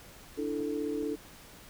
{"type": "chord", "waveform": "sine", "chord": "D suspended second", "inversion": "none", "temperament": "equal", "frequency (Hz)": [293.7, 329.6, 440], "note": ["D4", "E4", "A4"], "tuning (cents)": [0, 0, 0], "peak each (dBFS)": [-34, -37, -34], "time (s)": [0.37, 1.16], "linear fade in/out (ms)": 20}
{"type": "clicks", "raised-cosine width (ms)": 2, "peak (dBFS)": -34, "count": 2, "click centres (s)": [0.607, 1.027]}
{"effects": ["pink hiss -52 dBFS RMS until 1.69 s"]}